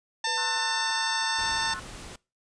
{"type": "harmonic tone", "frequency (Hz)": 897, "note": "A5", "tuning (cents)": 33, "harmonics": [1, 2, 3, 4, 5, 6, 7, 9], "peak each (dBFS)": [-30, -31, -40, -33, -36, -34, -38, -41], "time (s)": [0.24, 1.74], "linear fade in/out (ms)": 5}
{"type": "tone with exponential decay", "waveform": "sine", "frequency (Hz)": 493.9, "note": "B4", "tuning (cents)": 0, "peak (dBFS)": -38, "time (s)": [0.27, 1.65], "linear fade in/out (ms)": 1, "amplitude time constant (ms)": 300}
{"type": "chord", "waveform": "sine", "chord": "F# half-diminished seventh", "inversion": "second", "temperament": "equal with one note detuned", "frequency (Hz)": [1067.9, 1318.5, 1480, 1760], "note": ["C6", "E6", "F#6", "A6"], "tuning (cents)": [35, 0, 0, 0], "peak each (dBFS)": [-38, -42, -38, -44], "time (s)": [0.37, 1.8], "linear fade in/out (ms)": 10}
{"type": "noise", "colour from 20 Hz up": "pink", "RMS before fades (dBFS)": -42, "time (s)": [1.38, 2.16], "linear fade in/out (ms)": 5}
{"effects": ["noise-tail reverb RT60 0.3 s tail -24 dB re dry", "resampled to 22050 Hz"]}